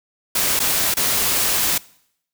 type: noise with dropouts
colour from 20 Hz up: white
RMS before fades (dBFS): -19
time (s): 0.35-1.78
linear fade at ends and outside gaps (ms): 5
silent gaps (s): 0.593-0.6 / 0.941-0.968
effects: noise-tail reverb RT60 0.7 s tail -22 dB re dry